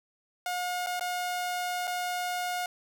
sawtooth tone with dropouts, 718 Hz, F5, 48 cents sharp, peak -26 dBFS, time 0.46-2.66 s, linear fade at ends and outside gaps 2 ms, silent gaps 0.863-0.869 / 0.996-1.009 / 1.872-1.876 s, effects none

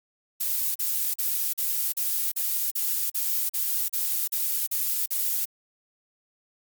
violet noise bursts, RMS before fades -26 dBFS, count 13, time 0.4-5.454 s, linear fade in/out 10 ms, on 350 ms, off 42 ms, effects Opus 48 kbps

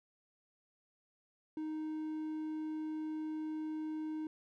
triangle tone, 311.1 Hz, D#4, in tune, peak -35 dBFS, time 1.57-4.27 s, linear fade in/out 2 ms, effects none

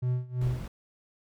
triangle tone with tremolo, 125.1 Hz, B2, 23 cents sharp, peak -22 dBFS, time 0.02-0.66 s, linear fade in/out 10 ms, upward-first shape sine, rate 2.9 Hz, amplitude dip 90%
brown noise, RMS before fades -38 dBFS, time 0.41-0.68 s, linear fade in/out 5 ms
effects none

